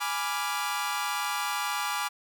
sawtooth chord, G# diminished seventh, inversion none, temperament equal, 830.6 / 987.8 / 1174.7 / 1396.9 Hz, G#5 / B5 / D6 / F6, 0 / 0 / 0 / 0 cents, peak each -30 / -31 / -29 / -32 dBFS, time 0-2.09 s, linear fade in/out 20 ms, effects none

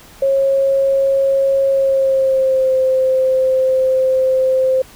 sine tone with pitch glide, 544 to 521.8 Hz, C#5 to C5, -33 to -5 cents, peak -11 dBFS, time 0.22-4.82 s, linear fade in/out 5 ms, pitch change -72 cents, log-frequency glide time 1.69-2.75 s, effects pink hiss -42 dBFS RMS until 4.95 s

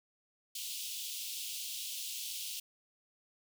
pink high-pass noise, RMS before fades -41 dBFS, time 0.55-2.6 s, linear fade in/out 5 ms, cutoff 2800 Hz, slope 48 dB/octave, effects none

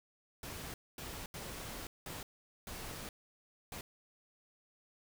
pink noise bursts at uneven times, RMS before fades -45 dBFS, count 6, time 0.43-0.74 / 0.98-1.26 / 1.34-1.87 / 2.06-2.23 / 2.67-3.09 / 3.72-3.81 s, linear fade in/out 2 ms, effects none

